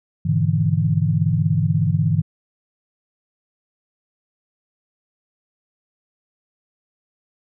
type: chord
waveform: sine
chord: E dominant seventh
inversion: first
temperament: just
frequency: 103.01 / 123.61 / 148.33 / 164.81 Hz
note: G#2 / B2 / D3 / E3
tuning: -14 / +2 / +18 / 0 cents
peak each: -21 / -25 / -20 / -20 dBFS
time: 0.25-2.22 s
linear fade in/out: 10 ms
effects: none